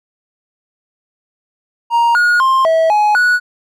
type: tone with pitch steps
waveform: triangle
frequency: 937 / 1441 / 1056 / 649 / 840 / 1468 Hz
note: A#5 / F#6 / C6 / E5 / G#5 / F#6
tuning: +9 / -46 / +16 / -27 / +19 / -14 cents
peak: -7 dBFS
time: 1.9-3.4 s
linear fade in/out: 50 ms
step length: 250 ms
effects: none